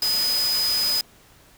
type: tone in noise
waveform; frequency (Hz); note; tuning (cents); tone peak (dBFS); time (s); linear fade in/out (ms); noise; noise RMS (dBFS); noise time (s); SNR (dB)
sine; 5000; D#8; +8; -20; 0.02-1.01; 2; white; -29; 0.02-1.01; +6
effects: pink hiss -53 dBFS RMS until 1.57 s